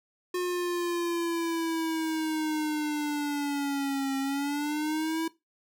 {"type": "linear two-way sweep", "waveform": "square", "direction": "down then up", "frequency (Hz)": [360.5, 269.6, 328.4], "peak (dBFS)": -28, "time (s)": [0.34, 5.28], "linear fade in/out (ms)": 5, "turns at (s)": 4.18, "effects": ["noise-tail reverb RT60 0.2 s tail -18 dB re dry"]}